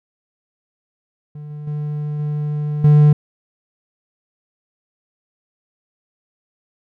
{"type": "tone with level steps", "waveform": "triangle", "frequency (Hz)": 148.9, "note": "D3", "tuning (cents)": 24, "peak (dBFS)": [-28, -26, -19, -17, -5], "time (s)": [1.35, 3.13], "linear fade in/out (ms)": 5, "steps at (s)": [1.5, 1.67, 2.19, 2.84], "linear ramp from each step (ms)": 5, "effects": []}